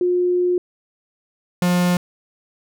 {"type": "tone pair in turn", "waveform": ["sine", "45% pulse"], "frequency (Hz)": [357.6, 177.72], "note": ["F4", "F3"], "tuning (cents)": [41, 31], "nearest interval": "octave", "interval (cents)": 1210, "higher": "first", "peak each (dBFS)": -15, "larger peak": "neither", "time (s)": [[0.01, 0.58], [1.62, 1.97]], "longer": "first", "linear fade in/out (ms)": 2, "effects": []}